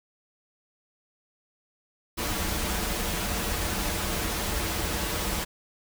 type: noise with comb filter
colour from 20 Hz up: pink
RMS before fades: -29 dBFS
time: 2.17-5.45 s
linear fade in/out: 20 ms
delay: 7.6 ms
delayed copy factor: -0.55
effects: none